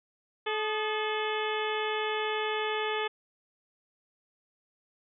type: harmonic tone with a mistuned harmonic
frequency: 431 Hz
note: A4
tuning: 36 cents flat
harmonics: 1 / 2 / 3 / 4 / 5 / 6 / 7 / 8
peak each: -32 / -35 / -37 / -38 / -39 / -40 / -40 / -41 dBFS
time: 0.46-3.08 s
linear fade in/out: 10 ms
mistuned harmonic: 3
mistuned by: -68 cents
effects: none